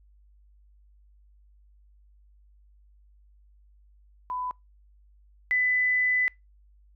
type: tone pair in turn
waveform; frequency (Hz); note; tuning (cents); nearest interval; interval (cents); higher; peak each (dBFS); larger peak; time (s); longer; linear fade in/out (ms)
sine; 1000 / 2000; B5 / B6; +21 / +21; octave; 1200; second; -29 / -21; second; 4.3-4.51 / 5.51-6.28; second; 0
effects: noise-tail reverb RT60 0.2 s tail -25 dB re dry + added 50 Hz sine -55 dBFS peak until 6.95 s